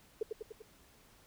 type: tone with echo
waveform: sine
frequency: 436.8 Hz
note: A4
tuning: 13 cents flat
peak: -30 dBFS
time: 0.21-0.23 s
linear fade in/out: 5 ms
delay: 98 ms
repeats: 4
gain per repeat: -4 dB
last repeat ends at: 0.622 s
effects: pink hiss -63 dBFS RMS until 1.26 s